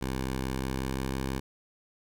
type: tone with pitch glide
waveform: 10% pulse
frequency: 65.41 to 66.32 Hz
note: C2 to C2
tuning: 0 to +24 cents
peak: -22 dBFS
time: 0.01-1.4 s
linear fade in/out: 10 ms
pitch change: +24 cents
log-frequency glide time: 0.49-1.17 s
effects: none